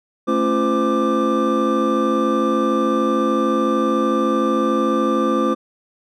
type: tone cluster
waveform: triangle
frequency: 219.8 / 273.3 / 343.9 / 514 / 1182 Hz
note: A3 / C#4 / F4 / C5 / D6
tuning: -2 / -24 / -27 / -31 / +11 cents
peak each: -20 dBFS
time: 0.27-5.55 s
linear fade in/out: 20 ms
effects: none